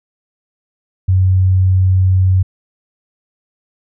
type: tone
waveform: sine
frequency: 93.4 Hz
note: F#2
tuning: 17 cents sharp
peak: -8 dBFS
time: 1.08-2.43 s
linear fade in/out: 10 ms
effects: none